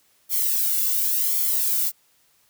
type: noise with flanger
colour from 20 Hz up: violet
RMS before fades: -22 dBFS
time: 0.29-1.92 s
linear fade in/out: 50 ms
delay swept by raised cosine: 0.9 to 1.45 ms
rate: 0.92 Hz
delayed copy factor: +0.75
effects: white hiss -62 dBFS RMS until 2.49 s